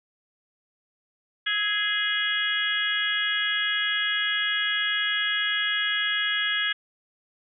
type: harmonic tone with a mistuned harmonic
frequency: 415.2 Hz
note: G#4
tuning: in tune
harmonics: 3 / 4 / 5 / 6 / 7 / 8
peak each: -38 / -26 / -32 / -38 / -31 / -28 dBFS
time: 1.46-6.73 s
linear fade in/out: 10 ms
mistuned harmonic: 3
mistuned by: +62 cents
effects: none